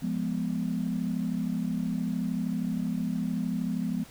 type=chord; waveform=sine; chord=F diminished; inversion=none; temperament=equal; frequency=174.61 / 207.7 / 246.9 Hz; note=F3 / Ab3 / Cb4; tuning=0 / 0 / 0 cents; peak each=-31 dBFS; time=0.02-4.04 s; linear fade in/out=10 ms; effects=tanh soft clip ceiling -18 dBFS + pink hiss -51 dBFS RMS until 4.1 s